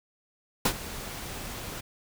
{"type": "noise with ADSR envelope", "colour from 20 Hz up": "pink", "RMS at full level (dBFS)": -22, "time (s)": [0.65, 1.81], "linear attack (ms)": 5, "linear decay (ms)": 71, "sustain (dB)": -16, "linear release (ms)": 11, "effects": []}